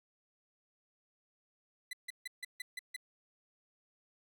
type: tone bursts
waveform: 30% pulse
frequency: 2000 Hz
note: B6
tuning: 21 cents sharp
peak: -36 dBFS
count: 7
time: 1.91-2.964 s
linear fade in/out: 5 ms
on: 22 ms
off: 150 ms
effects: none